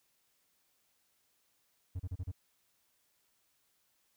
triangle tone bursts, 90.8 Hz, F#2, 32 cents flat, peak -33 dBFS, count 5, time 1.95-2.317 s, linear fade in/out 10 ms, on 47 ms, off 33 ms, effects white hiss -75 dBFS RMS until 4.16 s

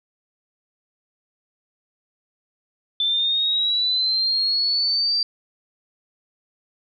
sine linear sweep, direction up, 3520 to 4700 Hz, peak -18 dBFS, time 3-5.23 s, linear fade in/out 2 ms, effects none

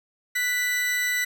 40% pulse tone pair together, 1480 / 1975.6 Hz, F#6 / B6, 0 / 0 cents, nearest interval perfect fourth, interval 500 cents, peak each -33 / -22 dBFS, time 0.35-1.25 s, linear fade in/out 10 ms, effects none

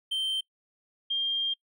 triangle / sine tone pair in turn, 3124 / 3201 Hz, G7 / G7, -7 / +36 cents, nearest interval unison, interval 43 cents, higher second, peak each -25 dBFS, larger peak neither, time 0.11-0.41 / 1.1-1.54 s, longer second, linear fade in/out 10 ms, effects noise-tail reverb RT60 0.1 s tail -24 dB re dry

